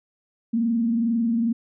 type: tone with frequency modulation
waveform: sine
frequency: 230.8 Hz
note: A#3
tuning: 17 cents flat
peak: -19 dBFS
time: 0.53-1.53 s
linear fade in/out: 10 ms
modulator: 22.2 Hz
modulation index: 0.46
effects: none